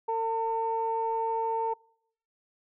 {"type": "tone pair together", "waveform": "sine", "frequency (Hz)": [452.4, 903.1], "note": ["A4", "A5"], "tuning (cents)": [48, 45], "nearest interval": "octave", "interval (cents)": 1197, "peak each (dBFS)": [-30, -27], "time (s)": [0.08, 1.74], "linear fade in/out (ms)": 10, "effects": ["noise-tail reverb RT60 0.7 s tail -26 dB re dry", "tanh soft clip ceiling -19 dBFS"]}